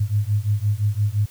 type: beating tone pair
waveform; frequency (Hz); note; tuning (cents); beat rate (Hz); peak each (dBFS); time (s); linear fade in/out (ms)
sine; 101.2 / 107; G#2 / A2; -44 / -48; 5.8; -21; 0-1.26; 10
effects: white hiss -49 dBFS RMS until 1.3 s